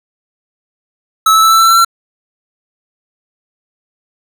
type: tone with pitch steps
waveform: square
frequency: 1300 / 1309 / 1318.1 / 1327.3 / 1336.5 / 1345.8 / 1355.2 Hz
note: E6 / E6 / E6 / E6 / E6 / E6 / E6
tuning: -24 / -13 / -1 / +12 / +23 / +35 / +48 cents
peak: -6 dBFS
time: 1.26-1.848 s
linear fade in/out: 5 ms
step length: 84 ms
effects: none